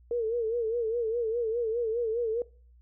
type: tone with vibrato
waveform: sine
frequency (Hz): 459.5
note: A#4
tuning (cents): -25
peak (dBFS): -26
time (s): 0.11-2.42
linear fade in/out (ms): 2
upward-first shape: sine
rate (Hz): 4.9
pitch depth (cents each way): 91
effects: noise-tail reverb RT60 0.4 s tail -22 dB re dry + added 60 Hz sine -54 dBFS peak until 2.81 s